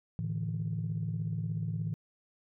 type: chord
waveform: sine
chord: A suspended fourth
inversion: none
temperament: equal with one note detuned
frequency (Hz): 110 / 146.83 / 163.49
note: A2 / D3 / E3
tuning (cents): 0 / 0 / -14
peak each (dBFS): -34 / -38 / -34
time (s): 0.19-1.94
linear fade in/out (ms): 0
effects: tanh soft clip ceiling -24 dBFS